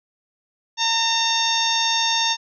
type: harmonic tone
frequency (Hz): 911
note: A#5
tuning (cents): -40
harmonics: 1 / 2 / 3 / 4 / 5 / 6 / 7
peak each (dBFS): -24 / -29 / -28 / -22 / -31 / -25 / -28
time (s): 0.77-2.37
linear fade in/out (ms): 50
effects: none